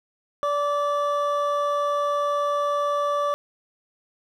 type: tone pair together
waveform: triangle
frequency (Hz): 578.8 / 1163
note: D5 / D6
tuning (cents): -25 / -17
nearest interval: octave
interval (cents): 1208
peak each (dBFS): -22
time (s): 0.43-3.34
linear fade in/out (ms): 0
effects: none